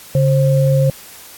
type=tone pair together; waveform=sine; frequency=140.4 / 530.1 Hz; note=C#3 / C5; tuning=+22 / +23 cents; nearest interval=octave + major seventh; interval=2301 cents; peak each=-11 / -16 dBFS; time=0.15-0.9 s; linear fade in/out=2 ms; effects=white hiss -38 dBFS RMS until 1.37 s + AAC 64 kbps